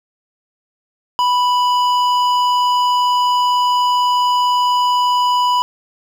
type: tone with hard clipping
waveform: triangle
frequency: 987.8 Hz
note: B5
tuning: in tune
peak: -14 dBFS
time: 1.19-5.62 s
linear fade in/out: 0 ms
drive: 14 dB
effects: none